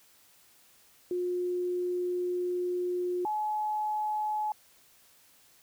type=tone pair in turn; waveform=sine; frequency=357.8 / 851 Hz; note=F4 / G#5; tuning=+42 / +42 cents; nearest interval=octave + minor third; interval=1500 cents; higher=second; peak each=-28 dBFS; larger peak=neither; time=1.11-3.25 / 3.25-4.52 s; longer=first; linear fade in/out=2 ms; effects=white hiss -61 dBFS RMS until 5.62 s